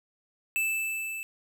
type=tone with level ramp; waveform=square; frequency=2637 Hz; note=E7; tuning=in tune; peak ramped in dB=-25 to -35 dBFS; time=0.56-1.23 s; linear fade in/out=0 ms; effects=none